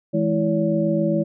sine tone cluster, 164.1 / 211.5 / 330.8 / 567 Hz, E3 / G#3 / E4 / C#5, -8 / +32 / +6 / +39 cents, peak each -23 dBFS, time 0.13-1.24 s, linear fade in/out 20 ms, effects none

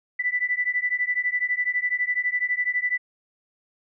sine beating tone pair, 1975.5 / 1987.5 Hz, B6 / B6, 0 / +10 cents, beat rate 12 Hz, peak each -25 dBFS, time 0.19-2.98 s, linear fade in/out 10 ms, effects none

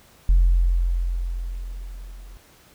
sine tone with level ramp, 43.65 Hz, F1, in tune, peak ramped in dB -10 to -38 dBFS, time 0.29-2.37 s, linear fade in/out 0 ms, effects tanh soft clip ceiling -9 dBFS + pink hiss -53 dBFS RMS until 2.74 s

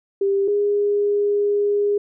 sine tone pair in turn, 395.2 / 409.5 Hz, G4 / G#4, +14 / -24 cents, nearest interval minor second, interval 62 cents, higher second, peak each -16 dBFS, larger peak neither, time 0.21-0.48 / 0.48-1.98 s, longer second, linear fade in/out 5 ms, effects none

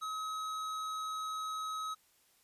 triangle tone with hard clipping, 1276 Hz, D#6, 43 cents sharp, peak -38 dBFS, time 0.01-1.95 s, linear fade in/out 20 ms, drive 16 dB, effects white hiss -69 dBFS RMS until 2.43 s + resampled to 32000 Hz

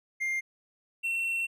triangle tone pair in turn, 2110 / 2712 Hz, C7 / E7, +14 / +49 cents, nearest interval major third, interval 435 cents, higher second, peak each -26 dBFS, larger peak neither, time 0.2-0.41 / 1.03-1.47 s, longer second, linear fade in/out 20 ms, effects none

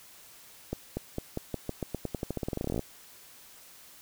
accelerating click train, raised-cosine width 2 ms, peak -18 dBFS, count 26, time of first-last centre 0.73-2.793 s, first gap 240 ms, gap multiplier 0.89, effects white hiss -53 dBFS RMS until 4.01 s

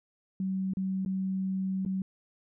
sine tone with dropouts, 190 Hz, F#3, 46 cents sharp, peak -28 dBFS, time 0.4-2.02 s, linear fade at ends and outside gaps 2 ms, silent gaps 0.736-0.77 / 1.05-1.06 / 1.851-1.861 s, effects none

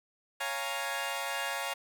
15% pulse chord, Bb minor seventh, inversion first, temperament equal, 554.4 / 698.5 / 830.6 / 932.3 Hz, Db5 / F5 / Ab5 / Bb5, 0 / 0 / 0 / 0 cents, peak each -32 dBFS, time 0.4-1.74 s, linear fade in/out 10 ms, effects none

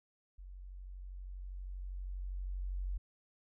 sine tone with level ramp, 46.25 Hz, F#1, in tune, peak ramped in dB -47 to -34 dBFS, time 0.38-2.98 s, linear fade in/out 10 ms, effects none

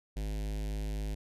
square tone with notch filter, 51.91 Hz, G#1, in tune, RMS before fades -35 dBFS, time 0.16-1.15 s, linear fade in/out 10 ms, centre 1200 Hz, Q 0.91, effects resampled to 32000 Hz

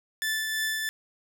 sawtooth tone with tremolo, 1755 Hz, A6, 5 cents flat, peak -22 dBFS, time 0.22-0.89 s, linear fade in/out 0 ms, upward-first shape triangle, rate 3 Hz, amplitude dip 35%, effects none

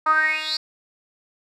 10% pulse tone with band-pass filter sweep, 311.1 Hz, D#4, in tune, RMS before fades -21 dBFS, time 0.06-0.57 s, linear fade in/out 5 ms, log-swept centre 1100 to 4700 Hz, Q 9.6, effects none

